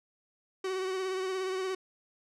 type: tone with vibrato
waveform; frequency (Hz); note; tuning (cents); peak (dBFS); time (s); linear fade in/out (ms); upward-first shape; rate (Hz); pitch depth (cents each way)
45% pulse; 376.3; F#4; +29; -31; 0.64-1.75; 5; triangle; 17; 39
effects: low-pass 7000 Hz 12 dB/octave